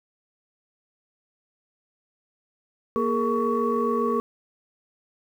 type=tone cluster; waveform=sine; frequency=236 / 417.1 / 464.3 / 1123 Hz; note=A#3 / G#4 / A#4 / C#6; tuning=+22 / +7 / -7 / +22 cents; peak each=-26 dBFS; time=2.96-4.2 s; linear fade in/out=0 ms; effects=tanh soft clip ceiling -12 dBFS + 9-bit